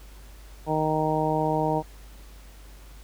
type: harmonic tone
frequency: 155.56 Hz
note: D#3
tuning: in tune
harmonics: 1 / 2 / 3 / 4 / 5 / 6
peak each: -29 / -29 / -29 / -29 / -29 / -29 dBFS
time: 0.66-1.83 s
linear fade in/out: 50 ms
effects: added 50 Hz sine -44 dBFS peak until 3.03 s + pink hiss -53 dBFS RMS until 3.03 s